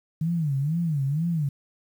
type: tone with vibrato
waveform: sine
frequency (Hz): 152.6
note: D#3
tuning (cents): -33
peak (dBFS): -22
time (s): 0.21-1.49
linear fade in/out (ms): 5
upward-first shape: sine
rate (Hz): 2.1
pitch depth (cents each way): 210
effects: 9-bit